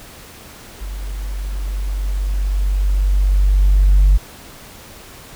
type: tone with level ramp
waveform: sine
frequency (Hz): 48.09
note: G1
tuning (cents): -32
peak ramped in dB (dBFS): -24 to -5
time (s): 0.8-4.18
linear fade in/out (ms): 20
effects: tanh soft clip ceiling -5 dBFS + pink hiss -39 dBFS RMS until 5.35 s